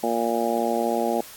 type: harmonic tone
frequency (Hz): 116.7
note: A#2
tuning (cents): +2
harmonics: 2 / 3 / 4 / 5 / 6 / 7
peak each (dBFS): -28 / -28 / -28 / -28 / -28 / -28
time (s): 0.03-1.21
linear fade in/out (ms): 5
effects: white hiss -43 dBFS RMS until 1.36 s + AAC 64 kbps